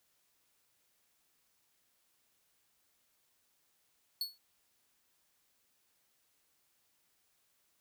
45% pulse tone with exponential decay, 4397 Hz, C#8, 15 cents flat, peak -30 dBFS, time 4.21-4.38 s, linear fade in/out 2 ms, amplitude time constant 36 ms, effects white hiss -75 dBFS RMS until 7.8 s

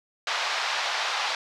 pink band-pass noise, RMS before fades -28 dBFS, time 0.27-1.35 s, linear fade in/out 2 ms, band 750 to 5200 Hz, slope 24 dB/octave, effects none

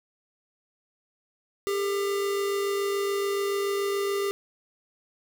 square tone pair together, 399.4 / 446.4 Hz, G4 / A4, +32 / +25 cents, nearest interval major second, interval 193 cents, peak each -26 / -38 dBFS, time 1.67-4.31 s, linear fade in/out 0 ms, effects none

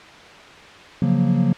triangle chord, Gb major seventh, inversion second, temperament equal, 138.59 / 174.61 / 185 / 233.1 Hz, Db3 / F3 / Gb3 / Bb3, 0 / 0 / 0 / 0 cents, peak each -19 dBFS, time 1.02-1.53 s, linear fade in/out 2 ms, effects white hiss -41 dBFS RMS until 1.57 s + low-pass 3000 Hz 12 dB/octave

